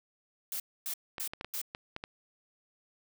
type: noise bursts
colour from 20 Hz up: blue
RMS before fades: -36 dBFS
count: 4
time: 0.52-1.616 s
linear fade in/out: 2 ms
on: 79 ms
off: 260 ms
type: clicks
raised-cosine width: 0.3 ms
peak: -22 dBFS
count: 7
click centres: 1.182 / 1.335 / 1.411 / 1.446 / 1.749 / 1.964 / 2.039 s
effects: none